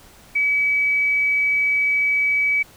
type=tone; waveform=sine; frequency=2283 Hz; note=D7; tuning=50 cents flat; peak=-16 dBFS; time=0.35-2.63 s; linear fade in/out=10 ms; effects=pink hiss -48 dBFS RMS until 2.76 s